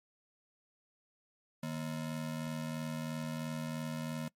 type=ring-modulated tone; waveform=square; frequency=196 Hz; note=G3; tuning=in tune; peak=-34 dBFS; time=1.63-4.28 s; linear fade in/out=0 ms; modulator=41.5 Hz; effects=noise-tail reverb RT60 0.1 s tail -23 dB re dry + MP3 64 kbps